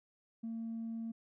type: tone with tanh clipping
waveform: triangle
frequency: 227.2 Hz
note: A#3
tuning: 44 cents flat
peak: -38 dBFS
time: 0.43-1.12 s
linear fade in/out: 10 ms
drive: 5 dB
effects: none